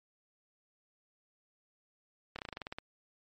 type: slowing click train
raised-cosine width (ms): 0.3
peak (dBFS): -24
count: 11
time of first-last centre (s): 2.36-2.785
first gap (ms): 28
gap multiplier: 1.09
effects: MP3 48 kbps